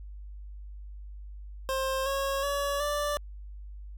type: tone with pitch steps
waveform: 25% pulse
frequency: 530 / 548.1 / 566.7 / 586 Hz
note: C5 / C#5 / C#5 / D5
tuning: +22 / -20 / +38 / -4 cents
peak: -24 dBFS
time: 1.69-3.17 s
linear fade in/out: 0 ms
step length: 370 ms
effects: added 50 Hz sine -40 dBFS peak until 3.97 s